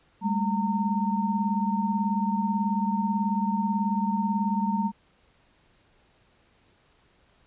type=tone cluster; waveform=sine; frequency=199 / 217.3 / 916 Hz; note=G3 / A3 / A#5; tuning=+26 / -21 / -31 cents; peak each=-26 / -29 / -28 dBFS; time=0.21-4.92 s; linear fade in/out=50 ms; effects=pink hiss -63 dBFS RMS until 7.46 s + resampled to 8000 Hz